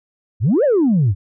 sine exponential two-way sweep, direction up then down, 87.31 to 622.3 to 87.31 Hz, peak -10 dBFS, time 0.4-1.15 s, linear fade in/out 50 ms, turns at 0.64 s, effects tanh soft clip ceiling -9 dBFS

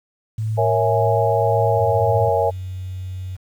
sine tone with tremolo, 109.4 Hz, A2, 9 cents flat, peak -19 dBFS, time 0.38-2.29 s, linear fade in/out 5 ms, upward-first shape triangle, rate 1.8 Hz, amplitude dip 35%
sine chord, A# half-diminished seventh, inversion none, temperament equal, 466.2 / 554.4 / 659.3 / 830.6 Hz, A#4 / C#5 / E5 / G#5, 0 / 0 / 0 / 0 cents, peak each -21 dBFS, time 0.57-2.51 s, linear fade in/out 20 ms
sine tone with pitch glide, 94.5 to 92.77 Hz, F#2 to F#2, +37 to +5 cents, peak -26 dBFS, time 1.76-3.37 s, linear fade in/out 20 ms, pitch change -32 cents, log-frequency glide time 2.05-2.55 s
effects 8-bit

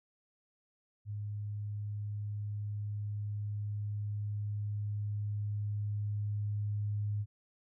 sine tone with level ramp, 103.83 Hz, G#2, in tune, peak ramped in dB -36 to -31 dBFS, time 1.05-7.26 s, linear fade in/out 50 ms, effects none

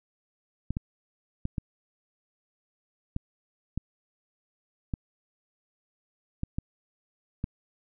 clicks, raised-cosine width 5 ms, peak -17 dBFS, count 10, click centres 0.706 / 0.769 / 1.454 / 1.582 / 3.164 / 3.776 / 4.938 / 6.434 / 6.585 / 7.441 s, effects none

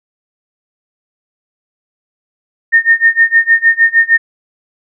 sine tone with tremolo, 1829 Hz, A#6, 33 cents flat, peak -3 dBFS, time 2.72-4.18 s, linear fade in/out 20 ms, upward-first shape sine, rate 6.5 Hz, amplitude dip 95%, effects none

